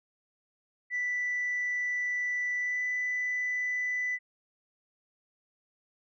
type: tone with pitch glide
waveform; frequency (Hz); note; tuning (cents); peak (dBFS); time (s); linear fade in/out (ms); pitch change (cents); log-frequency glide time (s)
sine; 1975.5 to 1991.5; B6 to B6; 0 to +14; -27; 0.9-4.19; 50; +14; 2.57-2.83
effects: tanh soft clip ceiling -25 dBFS